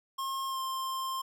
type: tone with pitch glide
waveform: square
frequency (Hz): 1073 to 1055.2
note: C6 to C6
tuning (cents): +43 to +14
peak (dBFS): -33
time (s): 0.18-1.22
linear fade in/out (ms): 10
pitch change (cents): -29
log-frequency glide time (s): 0.47-0.59
effects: none

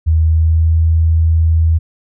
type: tone with pitch glide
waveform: sine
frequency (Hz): 79.9 to 81.2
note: D#2 to E2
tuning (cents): +47 to -26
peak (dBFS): -8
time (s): 0.06-1.79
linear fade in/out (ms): 20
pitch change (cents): +27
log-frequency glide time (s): 0.24-0.74
effects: none

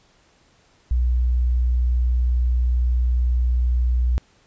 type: tone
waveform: sine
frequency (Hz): 61.1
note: B1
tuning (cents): -18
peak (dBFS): -16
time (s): 0.91-4.18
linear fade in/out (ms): 0
effects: pink hiss -58 dBFS RMS until 4.46 s + resampled to 16000 Hz

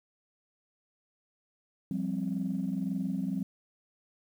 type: chord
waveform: sine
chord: F suspended second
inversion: none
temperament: just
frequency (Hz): 174.61 / 196.44 / 261.9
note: F3 / G3 / C4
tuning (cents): 0 / +4 / +2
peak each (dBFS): -34 / -32 / -34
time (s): 1.91-3.43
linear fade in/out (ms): 2
effects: tanh soft clip ceiling -22 dBFS + 10-bit

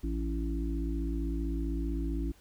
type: harmonic tone with a mistuned harmonic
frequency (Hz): 55.6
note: A1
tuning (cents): +19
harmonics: 1 / 3 / 5 / 6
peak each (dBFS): -31 / -41 / -37 / -39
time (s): 0.03-2.32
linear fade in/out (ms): 10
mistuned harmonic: 3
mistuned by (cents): +41
effects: pink hiss -62 dBFS RMS until 2.4 s

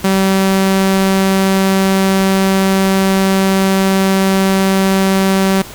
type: tone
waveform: sawtooth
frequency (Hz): 192.3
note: G3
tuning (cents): -33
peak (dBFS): -6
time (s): 0.04-5.62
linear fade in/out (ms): 5
effects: pink hiss -32 dBFS RMS until 5.74 s

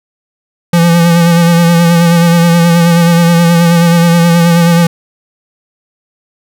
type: tone with vibrato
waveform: square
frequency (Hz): 170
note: F3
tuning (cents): -46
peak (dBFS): -5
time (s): 0.73-4.87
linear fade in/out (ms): 5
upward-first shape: sine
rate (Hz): 9.4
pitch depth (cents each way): 32
effects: none

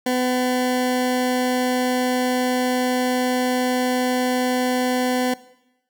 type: tone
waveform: 20% pulse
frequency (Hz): 251.8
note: B3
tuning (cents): +34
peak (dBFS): -14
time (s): 0.06-5.34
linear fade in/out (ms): 5
effects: noise-tail reverb RT60 0.9 s tail -19 dB re dry

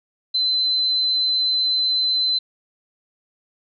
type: tone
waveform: sine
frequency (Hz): 4054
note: B7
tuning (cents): +45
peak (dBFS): -17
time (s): 0.34-2.39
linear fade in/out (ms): 10
effects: none

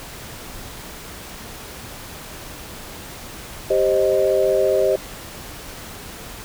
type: chord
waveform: sine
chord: C minor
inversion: second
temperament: equal with one note detuned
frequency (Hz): 392 / 527.2 / 622.3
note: G4 / C5 / Eb5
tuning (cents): 0 / +13 / 0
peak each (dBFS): -19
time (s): 3.7-4.96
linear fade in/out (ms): 5
effects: pink hiss -36 dBFS RMS until 6.44 s

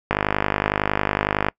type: click train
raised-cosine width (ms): 0.5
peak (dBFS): -3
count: 71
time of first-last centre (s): 0.11-1.485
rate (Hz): 50.9
effects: noise-tail reverb RT60 0.1 s tail -25 dB re dry

